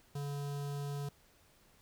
square tone with notch filter, 142.7 Hz, D3, 49 cents flat, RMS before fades -39 dBFS, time 0.15-1.09 s, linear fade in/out 5 ms, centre 2100 Hz, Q 1.3, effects pink hiss -66 dBFS RMS until 1.81 s

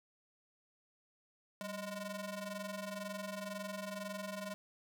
sawtooth ring-modulated tone, 410 Hz, G#4, 22 cents flat, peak -34 dBFS, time 1.61-4.54 s, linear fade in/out 0 ms, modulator 216 Hz, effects none

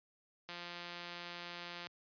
click train, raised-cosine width 0.2 ms, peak -28 dBFS, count 241, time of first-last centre 0.49-1.869 s, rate 174 Hz, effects high-pass 100 Hz 12 dB/octave + resampled to 11025 Hz

